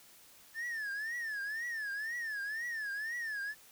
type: tone with vibrato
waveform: triangle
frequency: 1760 Hz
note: A6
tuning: in tune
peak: -34 dBFS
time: 0.54-3.55 s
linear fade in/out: 50 ms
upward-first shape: triangle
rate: 2 Hz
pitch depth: 180 cents each way
effects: white hiss -59 dBFS RMS until 3.71 s

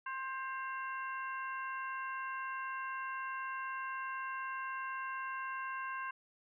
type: harmonic tone with a mistuned harmonic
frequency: 528 Hz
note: C5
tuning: 16 cents sharp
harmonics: 2 / 3 / 4 / 5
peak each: -40 / -42 / -52 / -50 dBFS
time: 0.06-6.11 s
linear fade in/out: 5 ms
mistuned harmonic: 5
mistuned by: +61 cents
effects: none

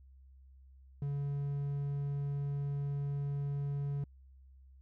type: tone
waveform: triangle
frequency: 141.8 Hz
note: C#3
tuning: 40 cents sharp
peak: -31 dBFS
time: 1.02-4.04 s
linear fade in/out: 2 ms
effects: added 66 Hz sine -55 dBFS peak until 4.81 s

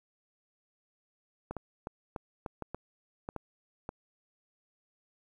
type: clicks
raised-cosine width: 1 ms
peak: -23 dBFS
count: 10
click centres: 1.51 / 1.567 / 1.871 / 2.162 / 2.462 / 2.623 / 2.746 / 3.289 / 3.363 / 3.891 s
effects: 10-bit

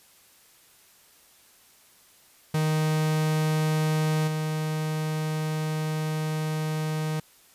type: tone with level steps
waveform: 45% pulse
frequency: 155.56 Hz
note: D#3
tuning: in tune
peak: -22 / -26 dBFS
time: 2.54-7.2 s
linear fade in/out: 5 ms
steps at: 4.27 s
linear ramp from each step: 10 ms
effects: white hiss -57 dBFS RMS until 7.54 s + resampled to 32000 Hz

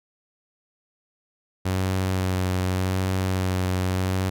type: tone with vibrato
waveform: sawtooth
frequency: 93.2 Hz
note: F#2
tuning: 13 cents sharp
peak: -18 dBFS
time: 1.65-4.3 s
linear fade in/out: 10 ms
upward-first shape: sine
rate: 0.85 Hz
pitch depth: 19 cents each way
effects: none

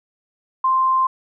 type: tone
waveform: sine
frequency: 1046.5 Hz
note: C6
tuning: in tune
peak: -14 dBFS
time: 0.64-1.07 s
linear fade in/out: 5 ms
effects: none

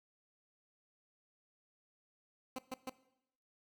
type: tone bursts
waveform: 15% pulse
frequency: 259.2 Hz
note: C4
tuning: 16 cents flat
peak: -33 dBFS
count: 3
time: 2.56-2.895 s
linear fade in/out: 2 ms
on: 25 ms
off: 130 ms
effects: noise-tail reverb RT60 0.8 s tail -18 dB re dry

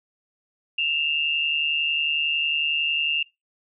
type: tone pair together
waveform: sine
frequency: 2649 / 2800 Hz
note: E7 / F7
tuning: +8 / +4 cents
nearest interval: minor second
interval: 96 cents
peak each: -26 / -22 dBFS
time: 0.78-3.23 s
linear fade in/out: 5 ms
effects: noise-tail reverb RT60 0.2 s tail -22 dB re dry

